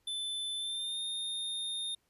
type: tone with pitch glide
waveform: square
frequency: 3520 to 3655 Hz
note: A7 to A#7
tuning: 0 to -35 cents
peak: -35 dBFS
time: 0.07-1.95 s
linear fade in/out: 5 ms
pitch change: +65 cents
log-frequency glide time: 0.57-0.99 s
effects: pink hiss -75 dBFS RMS until 2.09 s + resampled to 32000 Hz